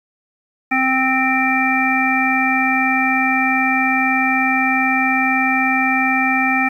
harmonic tone, 261.6 Hz, C4, in tune, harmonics 1 / 3 / 5 / 7 / 9, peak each -20 / -20 / -24 / -21 / -18 dBFS, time 0.71-6.69 s, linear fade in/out 10 ms, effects 8-bit

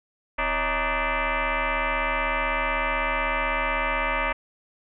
sine tone with frequency modulation, 558 Hz, C#5, 11 cents sharp, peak -22 dBFS, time 0.38-4.33 s, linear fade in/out 10 ms, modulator 298 Hz, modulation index 6.6, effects none

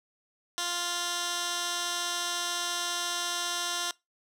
15% pulse tone with band-pass filter, 349.2 Hz, F4, in tune, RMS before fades -32 dBFS, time 0.58-3.91 s, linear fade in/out 0 ms, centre 5200 Hz, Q 0.92, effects noise-tail reverb RT60 0.2 s tail -22 dB re dry

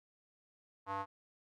square tone with band-pass filter, 98 Hz, G2, in tune, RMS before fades -39 dBFS, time 0.86-1.06 s, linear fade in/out 50 ms, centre 1000 Hz, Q 4.6, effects none

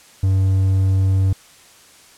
triangle tone, 95.6 Hz, G2, 43 cents flat, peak -11 dBFS, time 0.23-1.33 s, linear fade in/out 5 ms, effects white hiss -47 dBFS RMS until 2.17 s + low-pass 10000 Hz 12 dB/octave

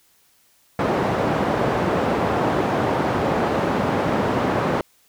white band-pass noise, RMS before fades -21 dBFS, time 0.79-4.81 s, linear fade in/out 2 ms, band 100 to 750 Hz, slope 12 dB/octave, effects white hiss -59 dBFS RMS until 5.08 s

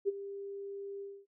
sine tone with ADSR envelope, 398 Hz, G4, 26 cents sharp, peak -25 dBFS, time 0.05-1.26 s, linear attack 33 ms, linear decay 22 ms, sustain -15 dB, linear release 250 ms, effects noise-tail reverb RT60 0.1 s tail -17 dB re dry

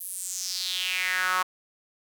sawtooth tone with high-pass filter sweep, 184.1 Hz, F#3, 8 cents flat, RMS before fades -29 dBFS, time 0-1.43 s, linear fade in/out 10 ms, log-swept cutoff 12000 to 1100 Hz, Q 4.2, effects none

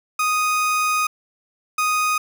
30% pulse tone pair in turn, 1244.5 / 1244.5 Hz, D#6 / D#6, 0 / 0 cents, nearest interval unison, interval 0 cents, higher neither, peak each -15 dBFS, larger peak neither, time 0.19-1.07 / 1.78-2.18 s, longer first, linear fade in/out 5 ms, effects none

